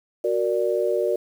sine chord, Gb augmented, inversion none, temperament equal, 370 / 466.2 / 587.3 Hz, Gb4 / Bb4 / D5, 0 / 0 / 0 cents, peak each -24 dBFS, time 0.24-1.16 s, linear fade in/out 5 ms, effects 8-bit

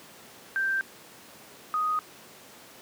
sine tone pair in turn, 1570 / 1246.1 Hz, G6 / D#6, +2 / +2 cents, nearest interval major third, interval 400 cents, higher first, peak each -24 dBFS, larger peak neither, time 0.56-0.81 / 1.74-1.99 s, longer neither, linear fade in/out 0 ms, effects pink hiss -49 dBFS RMS until 2.81 s + high-pass 200 Hz 12 dB/octave

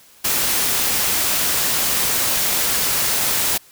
white noise, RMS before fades -19 dBFS, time 0.24-3.58 s, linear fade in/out 10 ms, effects white hiss -49 dBFS RMS until 3.71 s

